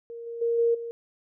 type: tone with level steps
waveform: sine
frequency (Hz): 466.2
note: A#4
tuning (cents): 0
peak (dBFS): -36 / -33 / -22 / -19 / -32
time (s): 0.1-0.91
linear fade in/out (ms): 0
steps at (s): 0.26 / 0.41 / 0.58 / 0.74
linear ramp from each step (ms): 10
effects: none